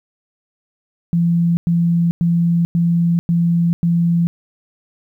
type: tone bursts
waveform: sine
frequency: 170.1 Hz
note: F3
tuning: 45 cents flat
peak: -12 dBFS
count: 6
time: 1.13-4.27 s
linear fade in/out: 0 ms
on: 440 ms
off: 100 ms
effects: 9-bit